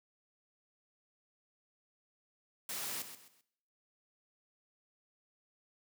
white noise with echo, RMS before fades -40 dBFS, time 2.69-3.02 s, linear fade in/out 2 ms, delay 130 ms, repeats 3, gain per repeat -10 dB, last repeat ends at 3.41 s, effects noise-tail reverb RT60 0.7 s tail -18 dB re dry + high-pass 100 Hz 12 dB/octave

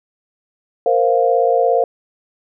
sine chord, Bb suspended second, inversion none, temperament equal, 466.2 / 523.3 / 698.5 Hz, Bb4 / C5 / F5, 0 / 0 / 0 cents, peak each -16 dBFS, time 0.86-1.84 s, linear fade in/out 2 ms, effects none

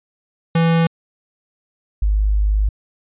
square / sine tone pair in turn, 165.5 / 51.38 Hz, E3 / G#1, +7 / -18 cents, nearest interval octave + minor sixth, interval 2025 cents, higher first, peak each -13 dBFS, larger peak neither, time 0.55-0.87 / 2.02-2.69 s, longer second, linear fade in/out 5 ms, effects resampled to 8000 Hz

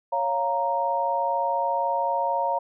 sine chord, Bb minor, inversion first, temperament equal, 554.4 / 698.5 / 932.3 Hz, Db5 / F5 / Bb5, 0 / 0 / 0 cents, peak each -28 / -28 / -24 dBFS, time 0.12-2.59 s, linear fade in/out 10 ms, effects none

